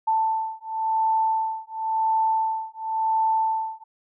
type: beating tone pair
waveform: sine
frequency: 885 / 885.94 Hz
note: A5 / A5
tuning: +10 / +12 cents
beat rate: 0.94 Hz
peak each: -24 dBFS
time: 0.07-3.84 s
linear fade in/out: 10 ms
effects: none